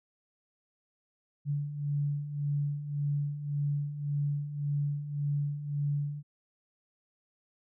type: beating tone pair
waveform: sine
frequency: 143.2 / 145 Hz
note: D3 / D3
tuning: -43 / -22 cents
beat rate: 1.8 Hz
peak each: -36 / -30 dBFS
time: 1.45-6.23 s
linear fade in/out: 50 ms
effects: none